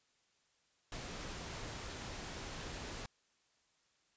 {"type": "noise", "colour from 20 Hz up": "pink", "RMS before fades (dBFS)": -45, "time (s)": [0.92, 3.06], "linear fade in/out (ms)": 2, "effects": ["white hiss -75 dBFS RMS until 4.16 s", "resampled to 16000 Hz"]}